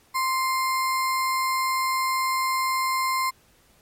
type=tone with sample-and-hold; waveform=sine; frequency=1044 Hz; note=C6; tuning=4 cents flat; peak=-21 dBFS; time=0.14-3.31 s; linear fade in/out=20 ms; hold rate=3150 Hz; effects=pink hiss -59 dBFS RMS until 3.81 s + MP3 64 kbps